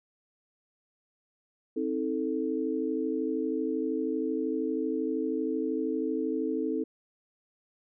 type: chord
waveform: sine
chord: A diminished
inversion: first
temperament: just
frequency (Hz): 264 / 316.8 / 440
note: C4 / Eb4 / A4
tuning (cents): +16 / +31 / 0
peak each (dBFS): -32 / -31 / -32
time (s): 1.76-6.84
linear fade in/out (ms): 10
effects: none